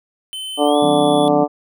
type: tone with pitch glide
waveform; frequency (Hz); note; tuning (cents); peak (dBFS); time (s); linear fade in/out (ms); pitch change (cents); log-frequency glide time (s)
square; 3060 to 3435; G7 to A7; -42 to -42; -26; 0.33-1.28; 0; +200; 0.65-0.78
type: harmonic tone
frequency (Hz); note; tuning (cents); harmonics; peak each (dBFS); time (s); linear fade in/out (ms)
146.83; D3; 0; 2 / 3 / 4 / 5 / 6 / 7 / 8; -17 / -19 / -17 / -18 / -24 / -32 / -27; 0.57-1.48; 50
type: chord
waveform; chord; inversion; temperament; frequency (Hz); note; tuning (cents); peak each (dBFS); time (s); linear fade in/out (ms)
sine; C diminished; first; just; 156.98 / 188.37 / 261.6; Eb3 / Gb3 / C4; +16 / +31 / 0; -26 / -27 / -25; 0.82-1.44; 5
effects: none